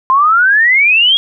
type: exponential sweep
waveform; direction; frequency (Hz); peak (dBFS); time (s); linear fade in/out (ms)
sine; up; 1032 to 3322; -6; 0.1-1.17; 0
effects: none